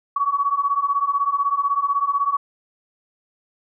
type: beating tone pair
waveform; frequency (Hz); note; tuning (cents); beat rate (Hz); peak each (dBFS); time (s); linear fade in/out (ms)
sine; 1118 / 1134; C#6 / C#6; +14 / +39; 16; -22 / -20; 0.16-2.37; 5
effects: none